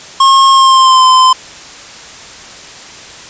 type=tone with pitch glide; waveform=square; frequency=1078 to 1031.1 Hz; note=C#6 to C6; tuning=-49 to -26 cents; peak=-4 dBFS; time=0.2-1.33 s; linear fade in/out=5 ms; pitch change=-77 cents; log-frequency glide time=0.51-1.05 s; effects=white hiss -31 dBFS RMS until 3.29 s + resampled to 16000 Hz